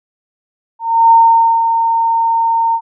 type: tone with ADSR envelope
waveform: sine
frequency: 915 Hz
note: A#5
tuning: 32 cents flat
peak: -3 dBFS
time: 0.79-2.81 s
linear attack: 320 ms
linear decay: 500 ms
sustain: -7 dB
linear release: 67 ms
effects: none